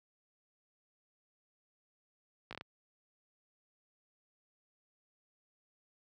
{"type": "slowing click train", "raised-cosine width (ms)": 0.3, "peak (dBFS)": -27, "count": 5, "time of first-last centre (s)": [2.51, 2.611], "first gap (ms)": 17, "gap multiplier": 1.27, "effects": ["high-pass 80 Hz 12 dB/octave"]}